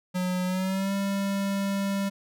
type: tone with pitch glide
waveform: square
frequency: 182.1 to 197.44 Hz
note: F#3 to G3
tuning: -27 to +13 cents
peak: -26 dBFS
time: 0.14-2.1 s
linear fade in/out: 20 ms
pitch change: +140 cents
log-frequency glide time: 0.45-0.93 s
effects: none